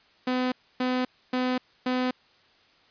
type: tone bursts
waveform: sawtooth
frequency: 253.2 Hz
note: B3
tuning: 43 cents sharp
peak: -20 dBFS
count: 4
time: 0.27-2.11 s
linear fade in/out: 5 ms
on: 250 ms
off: 280 ms
effects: white hiss -60 dBFS RMS until 2.9 s + resampled to 11025 Hz